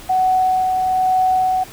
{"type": "tone with tremolo", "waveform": "sine", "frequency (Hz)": 746, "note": "F#5", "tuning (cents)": 14, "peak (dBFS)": -12, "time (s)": [0.09, 1.64], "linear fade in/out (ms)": 10, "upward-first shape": "sine", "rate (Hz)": 1.1, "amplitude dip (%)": 30, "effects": ["pink hiss -38 dBFS RMS until 1.72 s"]}